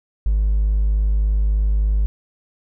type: tone with hard clipping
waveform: triangle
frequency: 51.7 Hz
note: G#1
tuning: 7 cents flat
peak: -14 dBFS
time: 0.26-2.06 s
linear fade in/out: 0 ms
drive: 2 dB
effects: none